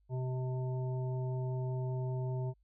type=harmonic tone; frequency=128.2 Hz; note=C3; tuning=35 cents flat; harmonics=1 / 3 / 5 / 7; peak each=-33 / -43 / -47 / -50 dBFS; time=0.09-2.54 s; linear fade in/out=50 ms; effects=added 50 Hz sine -67 dBFS peak until 2.63 s